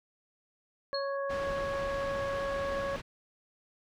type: harmonic tone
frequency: 554.4 Hz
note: C#5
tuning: in tune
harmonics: 1 / 2 / 3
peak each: -32 / -38 / -42 dBFS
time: 0.93-2.96 s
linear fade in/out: 0 ms
type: tone with exponential decay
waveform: sine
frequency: 4300 Hz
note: C8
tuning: 47 cents sharp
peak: -32 dBFS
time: 0.94-1.17 s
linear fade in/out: 5 ms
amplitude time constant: 50 ms
type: low-pass noise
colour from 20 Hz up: pink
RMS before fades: -41 dBFS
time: 1.29-3.02 s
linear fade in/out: 20 ms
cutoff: 3800 Hz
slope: 12 dB/octave
effects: none